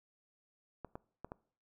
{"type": "clicks", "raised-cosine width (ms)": 1, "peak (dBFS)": -29, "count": 4, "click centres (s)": [0.847, 0.955, 1.246, 1.319], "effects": ["noise-tail reverb RT60 0.5 s tail -22 dB re dry"]}